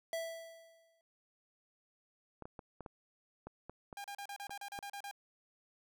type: tone with exponential decay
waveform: square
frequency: 659.3 Hz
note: E5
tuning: in tune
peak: -35 dBFS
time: 0.13-1.01 s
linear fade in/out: 1 ms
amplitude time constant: 190 ms
type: clicks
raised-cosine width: 1 ms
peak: -32 dBFS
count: 10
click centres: 2.423 / 2.455 / 2.592 / 2.807 / 2.862 / 3.47 / 3.696 / 3.928 / 4.495 / 4.789 s
type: tone bursts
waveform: sawtooth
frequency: 805 Hz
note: G5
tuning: 46 cents sharp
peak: -39 dBFS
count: 11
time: 3.97-5.112 s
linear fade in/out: 2 ms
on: 72 ms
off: 35 ms
effects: none